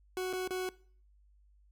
40% pulse tone with dropouts, 370 Hz, F#4, in tune, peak -32 dBFS, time 0.17-0.69 s, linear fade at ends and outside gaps 1 ms, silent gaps 0.329-0.334 / 0.476-0.507 s, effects noise-tail reverb RT60 0.5 s tail -21 dB re dry + added 50 Hz sine -61 dBFS peak until 1.71 s

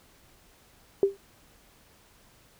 sine tone with exponential decay, 395 Hz, G4, 13 cents sharp, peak -14 dBFS, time 1.03-1.17 s, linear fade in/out 1 ms, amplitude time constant 30 ms, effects pink hiss -59 dBFS RMS until 2.59 s

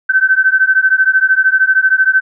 sine beating tone pair, 1529 / 1542 Hz, G6 / G6, -44 / -29 cents, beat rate 13 Hz, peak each -11 dBFS, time 0.09-2.21 s, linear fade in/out 10 ms, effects none

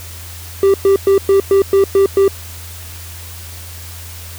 triangle tone bursts, 392 Hz, G4, in tune, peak -5 dBFS, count 8, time 0.63-2.28 s, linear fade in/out 2 ms, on 110 ms, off 110 ms, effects added 85 Hz sine -31 dBFS peak until 4.38 s + white hiss -34 dBFS RMS until 4.38 s

